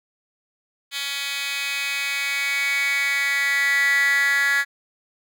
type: tone with high-pass filter sweep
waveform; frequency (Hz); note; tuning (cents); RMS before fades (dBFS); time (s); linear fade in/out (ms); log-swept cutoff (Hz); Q
10% pulse; 280; C#4; +18; -22; 0.91-4.65; 50; 2800 to 1800; 9.5
effects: none